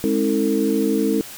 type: tone cluster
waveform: sine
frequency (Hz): 209.9 / 269.6 / 322 / 449.6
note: G#3 / C#4 / E4 / A4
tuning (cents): +19 / -48 / -41 / +37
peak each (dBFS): -22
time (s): 0.04-1.21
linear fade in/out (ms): 0
effects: white hiss -37 dBFS RMS until 1.37 s